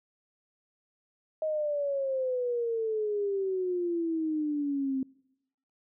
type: exponential sweep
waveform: sine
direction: down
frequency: 631 to 261.6 Hz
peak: -27 dBFS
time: 1.42-5.03 s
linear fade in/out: 2 ms
effects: noise-tail reverb RT60 0.9 s tail -26 dB re dry